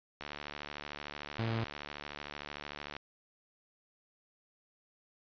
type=click train; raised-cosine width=0.3 ms; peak=-25 dBFS; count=203; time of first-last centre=0.21-2.966 s; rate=73.3 Hz
type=tone; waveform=sawtooth; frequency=113.6 Hz; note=A#2; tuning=44 cents flat; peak=-28 dBFS; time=1.39-1.64 s; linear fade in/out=0 ms
effects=resampled to 11025 Hz